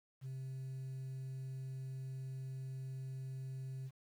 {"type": "tone", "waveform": "sine", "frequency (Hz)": 132.1, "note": "C3", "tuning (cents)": 17, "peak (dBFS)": -39, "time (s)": [0.21, 3.91], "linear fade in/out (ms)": 50, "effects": ["tanh soft clip ceiling -41 dBFS", "11-bit"]}